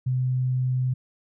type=tone; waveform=sine; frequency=127.8 Hz; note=C3; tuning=40 cents flat; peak=-21 dBFS; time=0.06-0.94 s; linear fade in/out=10 ms; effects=none